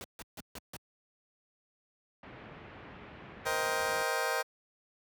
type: noise bursts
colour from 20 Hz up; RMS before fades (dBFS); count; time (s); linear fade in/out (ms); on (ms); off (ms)
pink; -43; 5; 0.01-0.765; 0; 31; 150
type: low-pass noise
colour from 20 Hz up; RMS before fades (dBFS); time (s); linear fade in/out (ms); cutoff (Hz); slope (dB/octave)
pink; -48; 2.23-4.03; 2; 2700; 24
type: chord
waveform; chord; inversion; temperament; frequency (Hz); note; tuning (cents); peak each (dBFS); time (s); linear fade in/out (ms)
20% pulse; C minor seventh; third; just; 470.9 / 523.3 / 627.9 / 784.9; Bb4 / C5 / Eb5 / G5; +18 / 0 / +16 / +2; -31; 3.45-4.43; 20
type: noise with exponential decay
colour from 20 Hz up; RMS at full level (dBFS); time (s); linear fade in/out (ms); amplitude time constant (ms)
pink; -43; 3.65-3.73; 0; 16
effects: high-pass 80 Hz 12 dB/octave